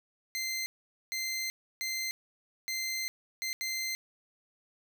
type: tone bursts at uneven times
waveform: 20% pulse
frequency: 2078 Hz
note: C7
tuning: 12 cents flat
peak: -27 dBFS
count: 6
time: 0.35-0.66 / 1.12-1.5 / 1.81-2.11 / 2.68-3.08 / 3.42-3.53 / 3.61-3.95 s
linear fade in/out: 0 ms
effects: none